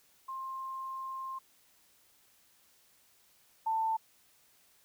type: tone pair in turn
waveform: sine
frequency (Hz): 1058 / 889.9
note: C6 / A5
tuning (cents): +19 / +19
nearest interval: minor third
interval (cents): 300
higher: first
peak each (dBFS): -37 / -28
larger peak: second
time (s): 0.28-1.39 / 3.66-3.97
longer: first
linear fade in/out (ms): 10
effects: white hiss -66 dBFS RMS until 4.84 s